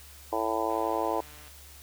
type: harmonic tone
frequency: 111.1 Hz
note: A2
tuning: 17 cents sharp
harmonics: 3 / 4 / 5 / 6 / 7 / 8 / 9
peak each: -34 / -34 / -34 / -34 / -34 / -34 / -34 dBFS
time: 0.32-1.21 s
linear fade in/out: 10 ms
type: click train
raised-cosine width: 0.3 ms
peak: -36 dBFS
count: 118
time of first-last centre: 0.7-1.48 s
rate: 150 Hz
effects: added 71 Hz sine -51 dBFS peak until 1.82 s + white hiss -51 dBFS RMS until 1.82 s